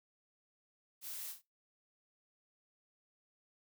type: noise with echo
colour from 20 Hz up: blue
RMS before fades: -45 dBFS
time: 1.01-1.35 s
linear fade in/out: 50 ms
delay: 36 ms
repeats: 2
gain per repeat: -7 dB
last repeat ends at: 1.422 s
effects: noise-tail reverb RT60 0.2 s tail -19 dB re dry